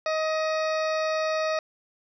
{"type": "harmonic tone", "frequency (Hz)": 629, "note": "D#5", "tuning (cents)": 19, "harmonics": [1, 2, 3, 4, 6, 7, 8, 9], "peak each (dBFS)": [-25, -31, -35, -37, -41, -42, -43, -44], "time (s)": [0.06, 1.59], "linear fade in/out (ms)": 2, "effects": []}